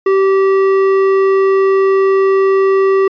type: tone with hard clipping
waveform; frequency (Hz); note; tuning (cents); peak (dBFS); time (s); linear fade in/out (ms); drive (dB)
sine; 387.1; G4; -22; -10; 0.06-3.08; 5; 10
effects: resampled to 11025 Hz